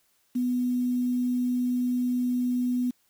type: tone with quantisation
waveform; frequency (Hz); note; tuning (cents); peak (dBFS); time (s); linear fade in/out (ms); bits
sine; 247.7; B3; +5; -23; 0.35-2.91; 10; 8
effects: white hiss -68 dBFS RMS until 3.09 s